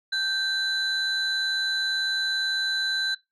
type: tone pair together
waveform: sine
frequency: 1561 / 4011 Hz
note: G6 / B7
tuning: -8 / +26 cents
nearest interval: octave + major third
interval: 1634 cents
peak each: -25 dBFS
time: 0.12-3.15 s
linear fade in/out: 10 ms
effects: noise-tail reverb RT60 0.2 s tail -21 dB re dry + tanh soft clip ceiling -19 dBFS